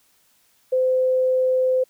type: tone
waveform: sine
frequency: 514 Hz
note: C5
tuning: 31 cents flat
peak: -16 dBFS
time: 0.72-1.84 s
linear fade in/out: 10 ms
effects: white hiss -61 dBFS RMS until 1.89 s